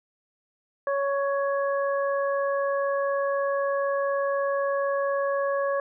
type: harmonic tone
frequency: 557 Hz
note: C#5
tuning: 8 cents sharp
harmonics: 1 / 2 / 3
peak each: -24 / -30 / -34 dBFS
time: 0.87-5.8 s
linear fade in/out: 2 ms
effects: none